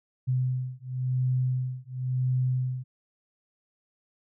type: beating tone pair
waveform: sine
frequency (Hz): 127.3 / 128.25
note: C3 / C3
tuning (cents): -47 / -34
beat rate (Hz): 0.95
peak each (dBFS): -28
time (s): 0.27-2.84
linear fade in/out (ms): 20
effects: none